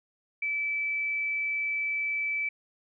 sine tone, 2311 Hz, D7, 28 cents flat, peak -27 dBFS, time 0.42-2.49 s, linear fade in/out 5 ms, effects none

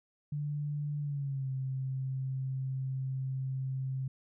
sine tone with pitch glide, 146.83 to 132.33 Hz, D3 to C3, 0 to +20 cents, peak -32 dBFS, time 0.32-4.08 s, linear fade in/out 5 ms, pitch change -180 cents, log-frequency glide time 1-1.49 s, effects none

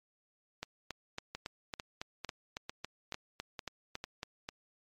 two click trains, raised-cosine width 0.2 ms, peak -21 / -22 dBFS, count 14 / 8, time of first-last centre 0.63-4.231 / 1.35-4.489 s, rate 3.61 / 2.23 Hz, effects MP3 64 kbps

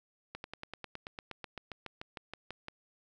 slowing click train, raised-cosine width 0.3 ms, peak -25 dBFS, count 19, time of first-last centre 0.35-2.684 s, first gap 91 ms, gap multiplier 1.04, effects none

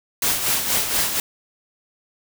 white noise with tremolo, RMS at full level -19 dBFS, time 0.22-1.2 s, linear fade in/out 2 ms, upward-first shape sine, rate 4.2 Hz, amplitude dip 55%, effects none

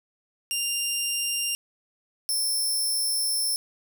15% pulse tone pair in turn, 2793 / 5346 Hz, F7 / E8, -1 / +23 cents, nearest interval major seventh, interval 1124 cents, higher second, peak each -18 dBFS, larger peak neither, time 0.51-1.55 / 2.29-3.56 s, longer second, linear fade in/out 0 ms, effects none

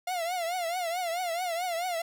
45% pulse tone with vibrato, 698.5 Hz, F5, in tune, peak -29 dBFS, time 0.07-2.02 s, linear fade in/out 5 ms, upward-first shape triangle, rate 4.6 Hz, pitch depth 130 cents each way, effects 11-bit

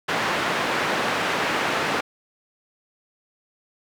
white band-pass noise, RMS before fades -24 dBFS, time 0.08-2.01 s, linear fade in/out 10 ms, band 170 to 1900 Hz, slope 12 dB/octave, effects none

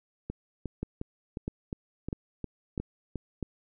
two click trains, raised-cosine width 3 ms, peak -21 / -19 dBFS, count 9 / 5, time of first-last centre 0.3-3.157 / 0.83-3.427 s, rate 2.8 / 1.54 Hz, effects none

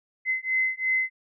sine beating tone pair, 2049 / 2051.9 Hz, C7 / C7, -37 / -34 cents, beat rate 2.9 Hz, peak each -26 dBFS, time 0.25-1.1 s, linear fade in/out 50 ms, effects none

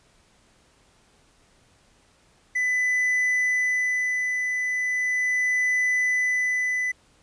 triangle tone with tremolo, 1999 Hz, B6, 20 cents sharp, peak -18 dBFS, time 2.55-6.92 s, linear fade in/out 10 ms, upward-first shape sine, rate 0.38 Hz, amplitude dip 35%, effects pink hiss -60 dBFS RMS until 7.22 s + resampled to 22050 Hz

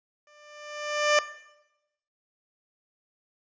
15% pulse tone with exponential growth, 595 Hz, D5, 22 cents sharp, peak -10 dBFS, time 0.27-1.19 s, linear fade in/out 2 ms, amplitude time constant 200 ms, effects noise-tail reverb RT60 0.9 s tail -17 dB re dry + resampled to 16000 Hz

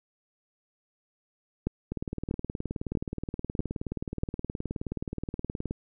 two click trains, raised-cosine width 3 ms, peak -14 / -19 dBFS, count 5 / 73, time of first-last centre 1.67-4.234 / 1.92-5.709 s, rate 1.56 / 19 Hz, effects none

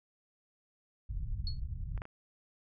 pink low-pass noise, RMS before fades -37 dBFS, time 1.09-2.02 s, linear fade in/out 10 ms, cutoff 110 Hz, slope 24 dB/octave
sine tone with exponential decay, 4345 Hz, C#8, 35 cents flat, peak -35 dBFS, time 1.47-1.6 s, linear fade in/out 1 ms, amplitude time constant 28 ms
clicks, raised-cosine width 0.5 ms, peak -34 / -26 / -33 dBFS, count 3, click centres 1.977 / 2.019 / 2.054 s
effects none

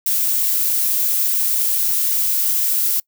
violet noise, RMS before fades -18 dBFS, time 0.06-3 s, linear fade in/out 5 ms, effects noise-tail reverb RT60 0.1 s tail -26 dB re dry

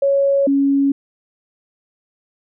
sine tone pair in turn, 555 / 277.5 Hz, C#5 / C#4, +2 / +2 cents, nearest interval octave, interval 1200 cents, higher first, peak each -12 dBFS, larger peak neither, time 0.02-0.47 / 0.47-0.92 s, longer neither, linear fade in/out 5 ms, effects none

